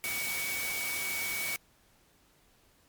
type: tone in noise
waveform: sine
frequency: 2254 Hz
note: C#7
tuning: 28 cents sharp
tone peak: -34 dBFS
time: 0.04-1.56 s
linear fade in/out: 0 ms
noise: white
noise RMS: -36 dBFS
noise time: 0.04-1.56 s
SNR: -1 dB
effects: pink hiss -65 dBFS RMS until 2.88 s + MP3 96 kbps